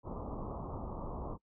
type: low-pass noise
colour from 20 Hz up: pink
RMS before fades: -41 dBFS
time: 0.03-1.38 s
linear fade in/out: 50 ms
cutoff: 1200 Hz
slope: 96 dB/octave
effects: noise-tail reverb RT60 0.1 s tail -23 dB re dry